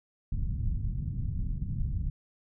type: low-pass noise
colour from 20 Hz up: pink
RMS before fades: -31 dBFS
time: 0.32-2.1 s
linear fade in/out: 5 ms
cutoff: 160 Hz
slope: 24 dB/octave
effects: none